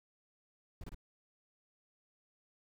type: noise bursts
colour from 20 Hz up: brown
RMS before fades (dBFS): -44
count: 3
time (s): 0.81-0.946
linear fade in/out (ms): 2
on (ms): 28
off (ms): 26
effects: none